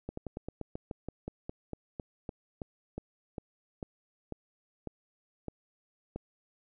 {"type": "slowing click train", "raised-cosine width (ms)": 2, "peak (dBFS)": -24, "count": 22, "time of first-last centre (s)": [0.09, 6.16], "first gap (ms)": 84, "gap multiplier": 1.11, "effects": []}